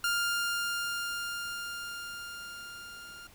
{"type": "tone with level ramp", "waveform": "sawtooth", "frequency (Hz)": 1402, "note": "F6", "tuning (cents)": 6, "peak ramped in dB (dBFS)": [-23, -42], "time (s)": [0.04, 3.27], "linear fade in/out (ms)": 2, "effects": ["pink hiss -57 dBFS RMS until 3.34 s"]}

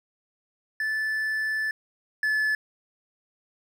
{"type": "tone pair in turn", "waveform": "triangle", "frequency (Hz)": [1748, 1728.9], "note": ["A6", "A6"], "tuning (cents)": [-12, -31], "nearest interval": "unison", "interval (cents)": 19, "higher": "first", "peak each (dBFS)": [-23, -20], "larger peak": "second", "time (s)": [[0.8, 1.71], [2.23, 2.55]], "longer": "first", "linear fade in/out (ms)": 2, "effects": []}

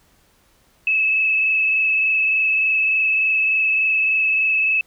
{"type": "tone with frequency modulation", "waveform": "sine", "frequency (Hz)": 2597, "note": "E7", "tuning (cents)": -26, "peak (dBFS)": -15, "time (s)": [0.87, 4.81], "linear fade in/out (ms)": 2, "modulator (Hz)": 23.4, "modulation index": 2, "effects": ["pink hiss -58 dBFS RMS until 4.86 s"]}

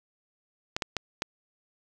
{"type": "clicks", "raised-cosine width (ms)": 0.2, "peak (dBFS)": -11, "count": 4, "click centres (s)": [0.765, 0.822, 0.967, 1.221], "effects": []}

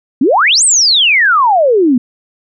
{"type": "exponential two-way sweep", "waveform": "sine", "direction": "up then down", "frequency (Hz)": [233.1, 8870, 233.1], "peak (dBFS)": -6, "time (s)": [0.21, 1.98], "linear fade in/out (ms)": 5, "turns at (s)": 0.64, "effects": []}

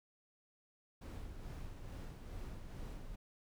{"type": "noise with tremolo", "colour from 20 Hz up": "brown", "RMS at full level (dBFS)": -45, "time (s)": [1.01, 3.16], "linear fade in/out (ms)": 10, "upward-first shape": "sine", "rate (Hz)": 2.3, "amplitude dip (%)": 40, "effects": []}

